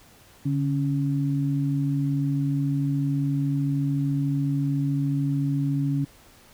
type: tone pair together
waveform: sine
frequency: 143.4 / 277.2 Hz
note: D3 / C#4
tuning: -41 / 0 cents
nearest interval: major seventh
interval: 1141 cents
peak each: -23 / -26 dBFS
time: 0.45-6.05 s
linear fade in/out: 10 ms
effects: pink hiss -53 dBFS RMS until 6.53 s